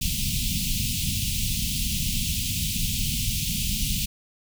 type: band-stop noise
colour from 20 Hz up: pink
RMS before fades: -26 dBFS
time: 0.01-4.06 s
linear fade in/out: 10 ms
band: 230 to 2600 Hz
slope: 48 dB/octave
effects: none